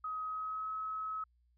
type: tone with pitch glide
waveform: sine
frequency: 1264 to 1284.6 Hz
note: D#6 to E6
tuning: +27 to -45 cents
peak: -36 dBFS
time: 0.04-1.24 s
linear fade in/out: 5 ms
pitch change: +28 cents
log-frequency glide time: 0.24-0.7 s
effects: added 60 Hz sine -68 dBFS peak until 1.57 s